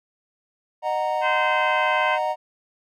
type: chord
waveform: triangle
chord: D# minor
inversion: none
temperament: equal with one note detuned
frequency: 614 / 740 / 932.3 Hz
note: D#5 / F#5 / A#5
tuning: -23 / 0 / 0 cents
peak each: -24 dBFS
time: 0.82-2.36 s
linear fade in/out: 50 ms
type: harmonic tone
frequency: 516 Hz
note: C5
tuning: 24 cents flat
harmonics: 2 / 3 / 4 / 5 / 6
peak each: -25 / -26 / -27 / -30 / -34 dBFS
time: 1.21-2.19 s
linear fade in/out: 50 ms
effects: none